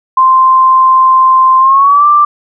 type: tone with pitch glide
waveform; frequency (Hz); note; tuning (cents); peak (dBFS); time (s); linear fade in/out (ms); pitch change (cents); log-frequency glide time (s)
sine; 1044 to 1178.6; C6 to D6; -4 to +6; -3; 0.17-2.25; 5; +210; 1.59-2.06
effects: none